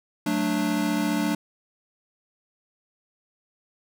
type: chord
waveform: square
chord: D major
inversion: first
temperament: equal with one note detuned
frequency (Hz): 185 / 220 / 294.5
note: F#3 / A3 / D4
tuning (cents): 0 / 0 / +5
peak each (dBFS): -30 / -28 / -26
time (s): 0.26-1.35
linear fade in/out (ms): 5
effects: none